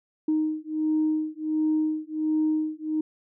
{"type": "beating tone pair", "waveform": "sine", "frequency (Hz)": [309.9, 311.3], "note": ["D#4", "D#4"], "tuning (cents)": [-7, 1], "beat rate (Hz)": 1.4, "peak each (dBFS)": -25, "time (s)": [0.28, 3.01], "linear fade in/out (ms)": 5, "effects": ["tanh soft clip ceiling -16 dBFS"]}